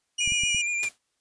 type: tone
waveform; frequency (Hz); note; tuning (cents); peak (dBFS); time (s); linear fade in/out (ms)
25% pulse; 2902; F#7; -34; -22; 0.18-0.62; 10
type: tone with vibrato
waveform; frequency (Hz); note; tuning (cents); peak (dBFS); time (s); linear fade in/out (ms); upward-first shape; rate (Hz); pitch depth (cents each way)
square; 2402; D7; +38; -26; 0.2-0.89; 10; sine; 8.4; 25
type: clicks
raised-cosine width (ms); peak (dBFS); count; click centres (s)
5; -26; 4; 0.276 / 0.321 / 0.436 / 0.547
type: noise with exponential decay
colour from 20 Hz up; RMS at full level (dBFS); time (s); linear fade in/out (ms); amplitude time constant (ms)
white; -30; 0.83-0.98; 0; 31
effects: white hiss -75 dBFS RMS until 1.2 s + resampled to 22050 Hz